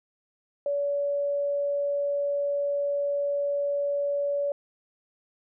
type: tone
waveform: sine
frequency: 570 Hz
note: C#5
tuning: 48 cents sharp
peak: -24 dBFS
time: 0.66-4.52 s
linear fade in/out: 2 ms
effects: none